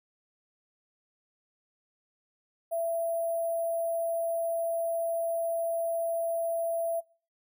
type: tone with sample-and-hold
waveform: sine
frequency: 668 Hz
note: E5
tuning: 23 cents sharp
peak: -27 dBFS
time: 2.71-7.01 s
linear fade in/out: 20 ms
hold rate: 11025 Hz
effects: noise-tail reverb RT60 0.4 s tail -23 dB re dry